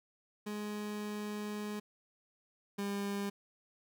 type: tone pair in turn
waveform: 30% pulse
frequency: 209.1 / 200.9 Hz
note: G#3 / G3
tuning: +12 / +43 cents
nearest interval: minor second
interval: 69 cents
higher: first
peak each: -35 / -32 dBFS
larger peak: second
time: 0.46-1.8 / 2.78-3.3 s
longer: first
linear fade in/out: 10 ms
effects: none